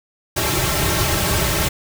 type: noise with comb filter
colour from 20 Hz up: pink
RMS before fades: -19 dBFS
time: 0.36-1.69 s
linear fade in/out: 10 ms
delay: 4.1 ms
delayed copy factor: -0.95
effects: none